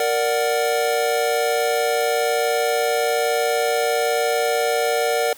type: chord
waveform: square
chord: Bb augmented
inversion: none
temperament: equal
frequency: 466.2 / 587.3 / 740 Hz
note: Bb4 / D5 / F#5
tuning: 0 / 0 / 0 cents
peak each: -22 / -24 / -24 dBFS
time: 0-5.33 s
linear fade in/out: 2 ms
effects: white hiss -44 dBFS RMS until 5.37 s